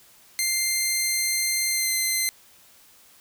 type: tone with pitch glide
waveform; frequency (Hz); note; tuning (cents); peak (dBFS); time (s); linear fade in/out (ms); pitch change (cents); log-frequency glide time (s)
10% pulse; 2093 to 2069; C7 to C7; 0 to -20; -13; 0.39-2.29; 0; -20; 1.71-1.91
effects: white hiss -54 dBFS RMS until 3.2 s